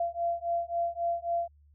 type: beating tone pair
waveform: sine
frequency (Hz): 683 / 686.7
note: F5 / F5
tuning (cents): -39 / -29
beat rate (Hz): 3.7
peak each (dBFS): -31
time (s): 0-1.48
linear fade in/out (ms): 5
effects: added 73 Hz sine -57 dBFS peak until 1.74 s